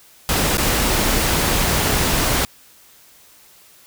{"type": "noise with dropouts", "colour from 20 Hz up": "pink", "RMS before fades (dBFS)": -18, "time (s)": [0.29, 2.45], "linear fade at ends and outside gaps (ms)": 1, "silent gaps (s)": [0.571, 0.581], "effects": ["white hiss -49 dBFS RMS until 3.86 s"]}